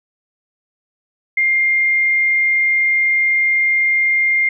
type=tone; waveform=sine; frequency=2112 Hz; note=C7; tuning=16 cents sharp; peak=-12 dBFS; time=1.37-4.49 s; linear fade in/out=5 ms; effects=none